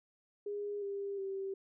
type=tone with pitch steps; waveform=sine; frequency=410 / 399 / 388.3 Hz; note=G#4 / G4 / G4; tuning=-22 / +31 / -16 cents; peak=-36 dBFS; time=0.46-1.54 s; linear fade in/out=5 ms; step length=360 ms; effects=none